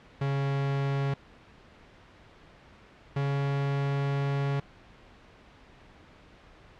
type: tone pair in turn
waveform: 45% pulse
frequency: 138.59 / 139.72 Hz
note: C#3 / C#3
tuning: 0 / +14 cents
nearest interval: unison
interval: 14 cents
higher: second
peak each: -26 dBFS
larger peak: neither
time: 0.21-1.14 / 3.16-4.6 s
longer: second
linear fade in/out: 5 ms
effects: pink hiss -54 dBFS RMS until 6.79 s + low-pass 3000 Hz 12 dB/octave